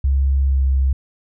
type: tone with pitch glide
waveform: sine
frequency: 68 to 66.75 Hz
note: C#2 to C2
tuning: -33 to +35 cents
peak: -13 dBFS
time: 0.04-0.93 s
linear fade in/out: 5 ms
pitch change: -32 cents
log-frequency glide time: 0.45-0.63 s
effects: none